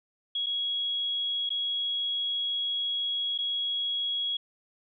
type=tone with dropouts; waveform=sine; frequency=3322 Hz; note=G#7; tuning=in tune; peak=-27 dBFS; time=0.35-4.37 s; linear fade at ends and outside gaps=5 ms; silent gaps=0.462-0.466 / 1.493-1.503 / 3.379-3.386 s; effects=none